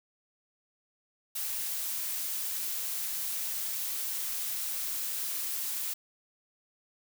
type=noise; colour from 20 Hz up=blue; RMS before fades=-34 dBFS; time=1.35-5.94 s; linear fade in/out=10 ms; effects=none